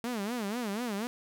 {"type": "tone with vibrato", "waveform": "sawtooth", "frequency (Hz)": 221.5, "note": "A3", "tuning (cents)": 12, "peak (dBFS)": -28, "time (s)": [0.04, 1.07], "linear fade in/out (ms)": 0, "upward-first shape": "sine", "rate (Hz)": 4.1, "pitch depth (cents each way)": 210, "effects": []}